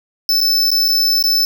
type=tone with dropouts; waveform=square; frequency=5274 Hz; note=E8; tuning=in tune; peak=-12 dBFS; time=0.29-1.45 s; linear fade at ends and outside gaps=1 ms; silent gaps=0.405-0.412 / 0.705-0.715 / 0.882-0.886 / 1.226-1.239 s; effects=none